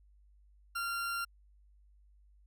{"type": "tone", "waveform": "40% pulse", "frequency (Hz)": 1383, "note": "F6", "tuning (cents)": -17, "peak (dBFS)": -33, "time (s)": [0.75, 1.25], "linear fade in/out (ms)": 10, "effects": ["added 50 Hz sine -60 dBFS peak until 2.46 s"]}